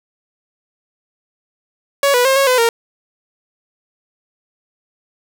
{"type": "tone with pitch steps", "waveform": "sawtooth", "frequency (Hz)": [560, 490.9, 534, 549, 506, 463.3], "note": ["C#5", "B4", "C5", "C#5", "B4", "A#4"], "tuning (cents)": [18, -10, 35, -17, 42, -11], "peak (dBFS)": -7, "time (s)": [2.03, 2.69], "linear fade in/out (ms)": 2, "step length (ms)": 110, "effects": []}